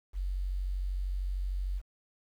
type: tone with quantisation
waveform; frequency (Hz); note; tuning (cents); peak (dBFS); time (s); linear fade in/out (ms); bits
sine; 46.56; F#1; +12; -30; 0.13-1.82; 50; 10
effects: none